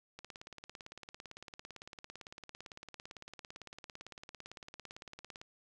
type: click train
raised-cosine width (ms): 0.2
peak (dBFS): -30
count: 94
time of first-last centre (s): 0.19-5.415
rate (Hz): 17.8
effects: none